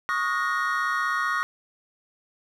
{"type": "chord", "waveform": "triangle", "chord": "D# minor seventh", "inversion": "third", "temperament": "equal with one note detuned", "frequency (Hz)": [1108.7, 1244.5, 1443.7, 1864.7], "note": ["C#6", "D#6", "F#6", "A#6"], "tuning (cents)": [0, 0, -43, 0], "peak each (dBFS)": -27, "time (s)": [0.09, 1.43], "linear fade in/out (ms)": 0, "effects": []}